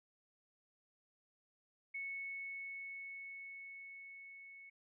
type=tone with level ramp; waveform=sine; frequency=2207 Hz; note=C#7; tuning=8 cents flat; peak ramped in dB=-40 to -53 dBFS; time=1.94-4.7 s; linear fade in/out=10 ms; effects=none